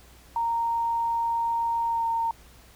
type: tone with pitch glide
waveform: sine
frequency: 927 to 917.4 Hz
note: A#5 to A#5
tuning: -10 to -28 cents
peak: -23 dBFS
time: 0.36-2.31 s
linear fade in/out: 2 ms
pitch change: -18 cents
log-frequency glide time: 1.86-2.06 s
effects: added 60 Hz sine -53 dBFS peak until 2.75 s + pink hiss -54 dBFS RMS until 2.75 s